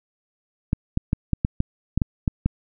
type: clicks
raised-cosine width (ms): 5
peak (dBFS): -7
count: 10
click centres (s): 0.731 / 0.974 / 1.131 / 1.333 / 1.449 / 1.604 / 1.976 / 2.018 / 2.278 / 2.46
effects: none